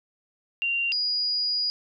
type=tone pair in turn; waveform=sine; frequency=2770 / 4893 Hz; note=F7 / D#8; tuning=-15 / -30 cents; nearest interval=minor seventh; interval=985 cents; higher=second; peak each=-23 dBFS; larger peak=neither; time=0.62-0.92 / 0.92-1.7 s; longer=second; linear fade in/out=0 ms; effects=none